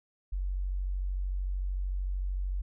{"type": "tone", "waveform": "sine", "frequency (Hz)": 46.66, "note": "F#1", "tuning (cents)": 15, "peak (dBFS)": -29, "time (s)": [0.32, 2.62], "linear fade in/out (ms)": 10, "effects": []}